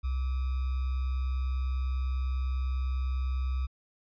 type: tone with sample-and-hold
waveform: sine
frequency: 65 Hz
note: C2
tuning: 11 cents flat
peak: -27 dBFS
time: 0.03-3.67 s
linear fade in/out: 20 ms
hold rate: 1225 Hz
effects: resampled to 11025 Hz